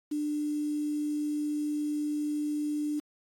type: tone with quantisation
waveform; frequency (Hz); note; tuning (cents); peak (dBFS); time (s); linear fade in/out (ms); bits
sine; 297.6; D4; +23; -28; 0.11-3; 10; 8
effects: AAC 64 kbps